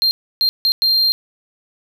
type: tone bursts at uneven times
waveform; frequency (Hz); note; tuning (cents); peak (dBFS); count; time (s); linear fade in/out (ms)
triangle; 4186; C8; 0; -11; 4; 0.02-0.11 / 0.41-0.49 / 0.65-0.72 / 0.82-1.12; 0
effects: 8-bit